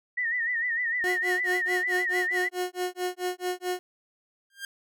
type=tone with vibrato; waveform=sine; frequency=1900 Hz; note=A#6; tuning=33 cents sharp; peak=-25 dBFS; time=0.17-2.49 s; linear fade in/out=10 ms; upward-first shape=sine; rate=6.6 Hz; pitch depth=90 cents each way
type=tone with tremolo; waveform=30% pulse; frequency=362.1 Hz; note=F#4; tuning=37 cents flat; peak=-23 dBFS; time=1.04-3.79 s; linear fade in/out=0 ms; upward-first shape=sine; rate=4.6 Hz; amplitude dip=100%
type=tone with exponential growth; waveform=sawtooth; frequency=1600 Hz; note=G6; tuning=35 cents sharp; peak=-27 dBFS; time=4.5-4.65 s; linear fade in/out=2 ms; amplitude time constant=31 ms
effects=none